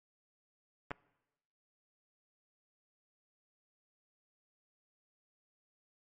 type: clicks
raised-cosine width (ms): 0.5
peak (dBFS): -25 / -22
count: 2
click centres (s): 0.908 / 0.915
effects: noise-tail reverb RT60 1.0 s tail -22 dB re dry + MP3 64 kbps